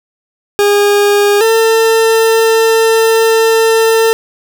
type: tone pair in turn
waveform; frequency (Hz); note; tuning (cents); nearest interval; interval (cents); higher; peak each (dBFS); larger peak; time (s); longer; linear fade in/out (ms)
40% pulse; 408.5 / 449.4; G#4 / A4; -29 / +37; major second; 166; second; -6; neither; 0.59-1.41 / 1.41-4.13; second; 0
effects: none